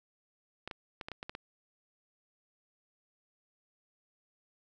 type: clicks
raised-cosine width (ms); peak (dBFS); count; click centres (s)
0.3; -24; 8; 0.676 / 0.712 / 1.012 / 1.085 / 1.117 / 1.229 / 1.295 / 1.351
effects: none